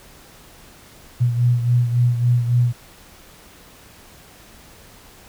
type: beating tone pair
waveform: sine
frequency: 120.8 / 124.4 Hz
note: B2 / B2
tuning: -38 / +13 cents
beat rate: 3.6 Hz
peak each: -15 / -22 dBFS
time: 1.2-2.73 s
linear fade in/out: 20 ms
effects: pink hiss -46 dBFS RMS until 5.28 s